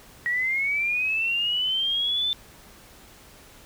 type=linear sweep; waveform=sine; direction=up; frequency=1900 to 3561 Hz; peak=-22 dBFS; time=0.26-2.33 s; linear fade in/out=0 ms; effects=pink hiss -50 dBFS RMS until 3.65 s